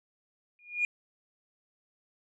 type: tone with exponential growth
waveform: sine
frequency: 2432 Hz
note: D#7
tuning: 40 cents flat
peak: -21 dBFS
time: 0.59-0.85 s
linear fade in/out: 1 ms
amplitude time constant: 55 ms
effects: tanh soft clip ceiling -19 dBFS